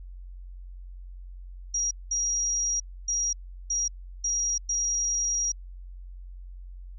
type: tone bursts at uneven times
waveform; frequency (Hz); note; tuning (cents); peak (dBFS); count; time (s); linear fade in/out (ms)
sine; 5710; F8; +37; -24; 6; 1.74-1.91 / 2.11-2.8 / 3.08-3.33 / 3.7-3.88 / 4.24-4.58 / 4.69-5.52; 5
effects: added 45 Hz sine -39 dBFS peak until 6.98 s